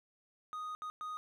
triangle tone bursts at uneven times, 1243 Hz, D#6, 2 cents flat, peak -37 dBFS, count 3, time 0.53-0.75 / 0.82-0.9 / 1.01-1.17 s, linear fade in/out 0 ms, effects none

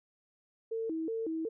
sine tone with vibrato, 381.2 Hz, G4, 48 cents flat, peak -32 dBFS, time 0.71-1.49 s, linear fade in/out 10 ms, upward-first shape square, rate 2.7 Hz, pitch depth 290 cents each way, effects none

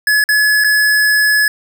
square tone with dropouts, 1702 Hz, G#6, 42 cents sharp, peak -10 dBFS, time 0.07-1.48 s, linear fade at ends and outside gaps 2 ms, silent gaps 0.24-0.289 / 0.639-0.644 s, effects none

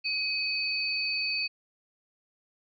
sine tone pair together, 2532 / 4512 Hz, D#7 / C#8, +30 / +30 cents, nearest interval minor seventh, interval 1000 cents, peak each -30 / -30 dBFS, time 0.04-1.48 s, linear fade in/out 20 ms, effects none

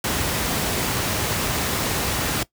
pink noise, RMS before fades -23 dBFS, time 0.04-2.43 s, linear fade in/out 2 ms, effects noise-tail reverb RT60 0.1 s tail -19 dB re dry + high-pass 60 Hz 12 dB/octave

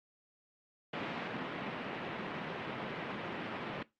pink band-pass noise, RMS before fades -40 dBFS, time 0.93-3.83 s, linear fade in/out 5 ms, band 150 to 3000 Hz, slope 24 dB/octave, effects noise-tail reverb RT60 0.2 s tail -18 dB re dry + Opus 48 kbps

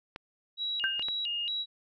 clicks, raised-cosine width 0.3 ms, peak -23 dBFS, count 3, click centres 0.161 / 0.995 / 1.085 s
sine tone with vibrato, 3322 Hz, G#7, in tune, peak -30 dBFS, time 0.57-1.66 s, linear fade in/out 50 ms, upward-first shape square, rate 2.2 Hz, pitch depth 270 cents each way
sine tone with exponential decay, 1568 Hz, G6, in tune, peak -23 dBFS, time 0.84-1.02 s, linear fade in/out 0 ms, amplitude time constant 38 ms
effects none

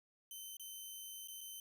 10% pulse tone with dropouts, 3070 Hz, G7, 37 cents flat, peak -39 dBFS, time 0.31-1.6 s, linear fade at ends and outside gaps 2 ms, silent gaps 0.569-0.596 / 1.275-1.283 / 1.408-1.411 s, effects none

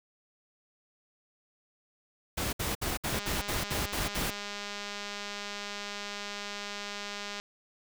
pink noise bursts, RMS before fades -32 dBFS, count 9, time 2.37-4.306 s, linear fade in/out 10 ms, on 160 ms, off 62 ms
click train, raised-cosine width 0.2 ms, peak -21 dBFS, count 872, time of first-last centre 3.13-7.4 s, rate 204 Hz
effects none

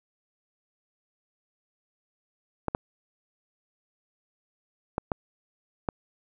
clicks, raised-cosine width 1 ms, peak -12 dBFS, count 5, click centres 2.683 / 2.749 / 4.981 / 5.118 / 5.888 s, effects none

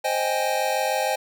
square chord, Ab major seventh, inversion first, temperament equal, 523.3 / 622.3 / 784 / 830.6 Hz, C5 / Eb5 / G5 / Ab5, 0 / 0 / 0 / 0 cents, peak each -28 dBFS, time 0.04-1.16 s, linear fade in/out 10 ms, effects none

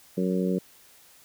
harmonic tone, 92.5 Hz, F#2, in tune, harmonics 2 / 3 / 4 / 5 / 6, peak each -25 / -32 / -31 / -31 / -36 dBFS, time 0.17-0.59 s, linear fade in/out 10 ms, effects white hiss -55 dBFS RMS until 1.24 s

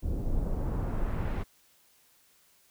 brown noise with low-pass filter sweep, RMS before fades -30 dBFS, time 0.02-1.44 s, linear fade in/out 20 ms, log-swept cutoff 390 to 2700 Hz, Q 0.89, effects white hiss -64 dBFS RMS until 2.7 s

